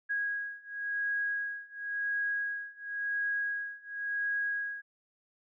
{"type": "beating tone pair", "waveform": "sine", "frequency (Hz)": [1648, 1648.94], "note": ["G#6", "G#6"], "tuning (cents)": [-14, -13], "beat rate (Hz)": 0.94, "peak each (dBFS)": [-35, -34], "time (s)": [0.09, 4.82], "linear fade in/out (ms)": 20, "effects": []}